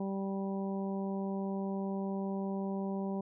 harmonic tone, 194.9 Hz, G3, 10 cents flat, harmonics 1 / 2 / 3 / 4 / 5, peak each -34 / -40 / -44 / -46 / -48 dBFS, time 0-3.21 s, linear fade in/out 5 ms, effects none

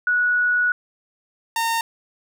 sine / sawtooth tone pair in turn, 1466 / 915.3 Hz, F#6 / A#5, -16 / -32 cents, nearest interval minor sixth, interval 816 cents, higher first, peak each -16 dBFS, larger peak neither, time 0.07-0.72 / 1.56-1.81 s, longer first, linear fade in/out 2 ms, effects none

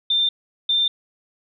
sine tone pair in turn, 3587 / 3587 Hz, A7 / A7, +33 / +33 cents, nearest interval unison, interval 0 cents, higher neither, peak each -16 dBFS, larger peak neither, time 0.1-0.29 / 0.69-0.88 s, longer neither, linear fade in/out 5 ms, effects none

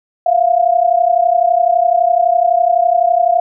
sine tone pair together, 680 / 711.9 Hz, F5 / F5, -46 / +33 cents, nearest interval minor second, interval 79 cents, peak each -12 dBFS, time 0.26-3.4 s, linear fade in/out 5 ms, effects none

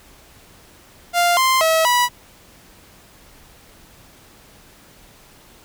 sawtooth tone with pitch steps, 698 / 1046 / 645 / 978 Hz, F5 / C6 / E5 / B5, -1 / -1 / -38 / -17 cents, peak -10 dBFS, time 1.13-2.09 s, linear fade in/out 50 ms, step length 240 ms, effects pink hiss -48 dBFS RMS until 5.64 s

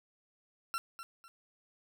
40% pulse tone with echo, 1357 Hz, E6, 50 cents sharp, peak -32 dBFS, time 0.74-0.78 s, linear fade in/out 0 ms, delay 250 ms, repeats 2, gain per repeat -10 dB, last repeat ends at 1.28 s, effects none

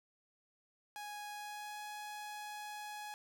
sawtooth tone with pitch glide, 830.6 to 838.3 Hz, G#5 to G#5, 0 to +16 cents, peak -40 dBFS, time 0.96-3.14 s, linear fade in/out 0 ms, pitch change +16 cents, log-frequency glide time 1.3-1.8 s, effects none

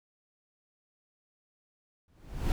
brown noise with exponential growth, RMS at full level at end -25 dBFS, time 2.08-2.52 s, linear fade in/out 1 ms, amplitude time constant 94 ms, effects none

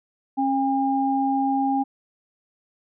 sine tone pair together, 271.5 / 807 Hz, C#4 / G#5, -36 / -50 cents, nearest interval octave + perfect fifth, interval 1886 cents, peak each -22 dBFS, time 0.37-1.84 s, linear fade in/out 20 ms, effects none

